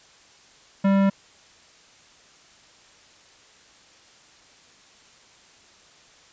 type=tone with tanh clipping; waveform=sine; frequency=196 Hz; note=G3; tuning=in tune; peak=-18 dBFS; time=0.84-1.1 s; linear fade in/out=10 ms; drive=18 dB; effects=white hiss -53 dBFS RMS until 6.32 s + resampled to 16000 Hz